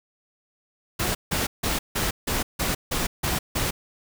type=noise bursts; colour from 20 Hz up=pink; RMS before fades=-25 dBFS; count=9; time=0.99-3.71 s; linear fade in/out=10 ms; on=160 ms; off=160 ms; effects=none